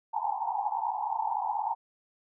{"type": "band-pass noise", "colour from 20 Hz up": "white", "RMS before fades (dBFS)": -31, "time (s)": [0.13, 1.75], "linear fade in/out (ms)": 20, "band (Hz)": [780, 930], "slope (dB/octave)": 96, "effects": []}